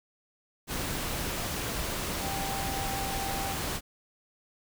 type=tone in noise; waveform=sine; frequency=784 Hz; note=G5; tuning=in tune; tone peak=-35 dBFS; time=2.2-3.58 s; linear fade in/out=50 ms; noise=pink; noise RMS=-33 dBFS; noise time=0.67-3.81 s; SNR=-5 dB; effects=none